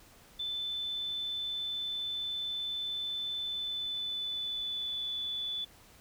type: tone with pitch glide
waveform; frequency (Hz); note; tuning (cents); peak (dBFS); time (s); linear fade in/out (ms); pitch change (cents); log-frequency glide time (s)
sine; 3520 to 3470; A7 to A7; 0 to -25; -33; 0.39-5.65; 10; -25; 3.37-5.08
effects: pink hiss -58 dBFS RMS until 6 s